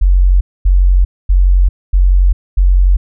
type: tone bursts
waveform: sine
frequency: 45.7 Hz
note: F#1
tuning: 21 cents flat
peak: -5 dBFS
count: 5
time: 0.01-2.97 s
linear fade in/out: 10 ms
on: 400 ms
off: 240 ms
effects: none